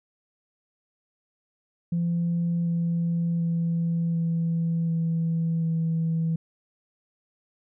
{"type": "tone with pitch steps", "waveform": "sine", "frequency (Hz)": [170.6, 169.13, 167.67, 166.22, 164.79, 163.37], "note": ["F3", "E3", "E3", "E3", "E3", "E3"], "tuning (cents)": [-40, 45, 30, 15, 0, -15], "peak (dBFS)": -21, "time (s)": [1.92, 6.36], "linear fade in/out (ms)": 5, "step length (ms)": 740, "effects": ["tanh soft clip ceiling -19 dBFS"]}